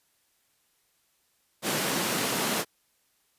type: high-pass noise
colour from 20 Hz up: pink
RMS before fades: -28 dBFS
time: 1.62-2.65 s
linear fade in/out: 50 ms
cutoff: 160 Hz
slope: 24 dB/octave
effects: white hiss -70 dBFS RMS until 3.38 s + resampled to 32000 Hz